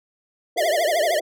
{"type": "band-pass noise", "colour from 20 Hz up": "pink", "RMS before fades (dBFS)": -31, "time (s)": [0.56, 1.21], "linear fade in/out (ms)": 5, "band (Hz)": [360, 720], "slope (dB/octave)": 96}
{"type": "tone with vibrato", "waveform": "square", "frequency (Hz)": 643, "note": "E5", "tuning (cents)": -43, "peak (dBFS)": -19, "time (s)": [0.57, 1.2], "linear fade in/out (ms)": 10, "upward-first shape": "triangle", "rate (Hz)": 13, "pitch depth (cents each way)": 200}
{"effects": []}